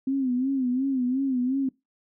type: tone with vibrato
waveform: sine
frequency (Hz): 260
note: C4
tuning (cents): -11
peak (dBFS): -22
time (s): 0.07-1.69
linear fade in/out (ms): 5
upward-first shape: sine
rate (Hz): 2.8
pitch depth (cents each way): 96
effects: noise-tail reverb RT60 0.2 s tail -22 dB re dry